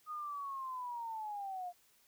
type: linear sweep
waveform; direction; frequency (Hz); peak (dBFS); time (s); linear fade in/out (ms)
sine; down; 1244.5 to 698.5; -39; 0.06-1.73; 50
effects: white hiss -69 dBFS RMS until 2.07 s